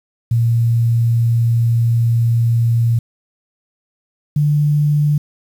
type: tone pair in turn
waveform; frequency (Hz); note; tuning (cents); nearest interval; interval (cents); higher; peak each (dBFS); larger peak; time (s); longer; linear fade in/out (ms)
sine; 116.54 / 147.68; A#2 / D3; 0 / +10; major third; 410; second; -11; neither; 0.31-2.99 / 4.36-5.18; first; 5
effects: 7-bit